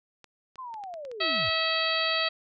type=clicks; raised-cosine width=0.2 ms; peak=-31 dBFS; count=9; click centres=0.243 / 0.557 / 0.741 / 0.838 / 0.94 / 1.051 / 1.115 / 1.361 / 1.468 s
type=linear sweep; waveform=sine; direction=down; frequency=1067 to 73.42 Hz; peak=-36 dBFS; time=0.58-1.5 s; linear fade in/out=10 ms
type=harmonic tone; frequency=648 Hz; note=E5; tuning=30 cents flat; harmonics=1 / 2 / 3 / 4 / 5 / 6 / 7; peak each=-32 / -32 / -32 / -32 / -32 / -32 / -32 dBFS; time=1.2-2.29 s; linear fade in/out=10 ms
effects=none